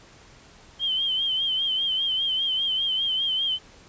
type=tone with vibrato; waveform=sine; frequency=3136 Hz; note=G7; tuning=in tune; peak=-22 dBFS; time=0.79-3.59 s; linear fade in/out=50 ms; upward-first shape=sine; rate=5 Hz; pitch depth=60 cents each way; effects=pink hiss -51 dBFS RMS until 3.88 s + resampled to 16000 Hz